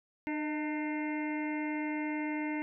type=harmonic tone with a mistuned harmonic; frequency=301.5 Hz; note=D4; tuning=46 cents sharp; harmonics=1 / 2 / 3 / 5 / 6 / 7 / 8 / 9; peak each=-33 / -45 / -42 / -49 / -49 / -41 / -54 / -52 dBFS; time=0.27-2.62 s; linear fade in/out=0 ms; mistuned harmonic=2; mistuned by=+51 cents; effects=none